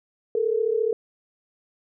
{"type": "tone pair together", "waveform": "sine", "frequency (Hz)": [430.6, 465.1], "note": ["A4", "A#4"], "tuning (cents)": [-37, -4], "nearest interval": "minor second", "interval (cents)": 133, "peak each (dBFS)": -23, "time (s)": [0.35, 0.93], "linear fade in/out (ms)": 2, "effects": []}